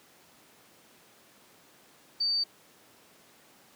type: tone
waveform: sine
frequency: 4601 Hz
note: D8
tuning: 36 cents flat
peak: -25 dBFS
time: 2.2-2.44 s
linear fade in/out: 10 ms
effects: pink hiss -58 dBFS RMS until 3.75 s + high-pass 200 Hz 12 dB/octave